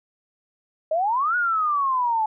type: exponential two-way sweep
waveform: sine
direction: up then down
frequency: 610 to 1470 to 854 Hz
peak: -19 dBFS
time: 0.91-2.26 s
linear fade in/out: 5 ms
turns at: 1.36 s
effects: none